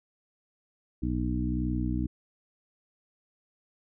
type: harmonic tone with a mistuned harmonic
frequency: 61.74 Hz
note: B1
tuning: in tune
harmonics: 1 / 2 / 3 / 4 / 5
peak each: -31 / -34 / -35 / -33 / -33 dBFS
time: 1.02-2.07 s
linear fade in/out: 10 ms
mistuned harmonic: 1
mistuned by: +28 cents
effects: none